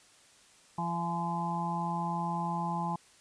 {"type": "harmonic tone with a mistuned harmonic", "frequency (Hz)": 171, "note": "F3", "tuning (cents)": -36, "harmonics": [1, 2, 4, 5, 6], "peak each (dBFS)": [-34, -45, -43, -34, -37], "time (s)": [0.78, 2.96], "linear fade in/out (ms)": 5, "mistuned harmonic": 5, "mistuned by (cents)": -17, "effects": ["white hiss -60 dBFS RMS until 3.2 s", "resampled to 22050 Hz"]}